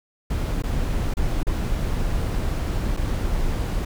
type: noise with dropouts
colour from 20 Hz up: brown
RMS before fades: -23 dBFS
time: 0.3-3.85 s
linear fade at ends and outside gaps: 5 ms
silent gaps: 0.623-0.636 / 1.139-1.169 / 1.432-1.468 / 2.967-2.971 s
effects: none